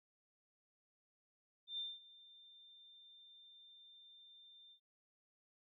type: tone with ADSR envelope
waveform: sine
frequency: 3588 Hz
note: A7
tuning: 33 cents sharp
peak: -39 dBFS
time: 1.67-4.8 s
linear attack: 110 ms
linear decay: 210 ms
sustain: -20 dB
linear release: 85 ms
effects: none